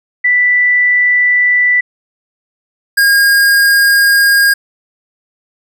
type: tone pair in turn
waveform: sine / square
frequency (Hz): 1975.5 / 1623.6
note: B6 / G#6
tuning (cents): 0 / -40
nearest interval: minor third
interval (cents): 340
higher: first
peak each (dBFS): -7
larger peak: neither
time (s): 0.24-1.81 / 2.97-4.54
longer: neither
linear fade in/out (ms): 10
effects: none